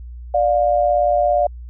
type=tone pair together; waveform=sine; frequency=590.5 / 708 Hz; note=D5 / F5; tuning=+9 / +23 cents; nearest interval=minor third; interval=314 cents; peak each=-16 dBFS; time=0.34-1.47 s; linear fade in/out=5 ms; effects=added 60 Hz sine -31 dBFS peak until 1.69 s